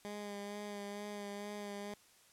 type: tone with vibrato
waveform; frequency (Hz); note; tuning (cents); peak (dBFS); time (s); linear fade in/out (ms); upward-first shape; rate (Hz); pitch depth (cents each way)
15% pulse; 204.7; G#3; -25; -36; 0.05-1.94; 0; sine; 2.2; 22
effects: white hiss -65 dBFS RMS until 2.32 s + low-pass 11000 Hz 12 dB/octave